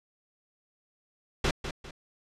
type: noise with echo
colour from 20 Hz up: pink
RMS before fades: -25 dBFS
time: 1.44-1.51 s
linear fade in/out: 5 ms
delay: 200 ms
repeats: 2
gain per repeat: -9 dB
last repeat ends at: 1.91 s
effects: low-pass 5000 Hz 12 dB/octave